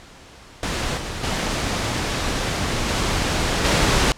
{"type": "noise with level steps", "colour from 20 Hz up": "pink", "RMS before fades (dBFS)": [-24, -29, -23, -21, -17], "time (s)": [0.63, 4.12], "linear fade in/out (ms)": 0, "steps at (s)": [0.97, 1.23, 2.88, 3.64], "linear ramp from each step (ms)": 10, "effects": ["pink hiss -44 dBFS RMS until 4.17 s", "low-pass 7000 Hz 12 dB/octave"]}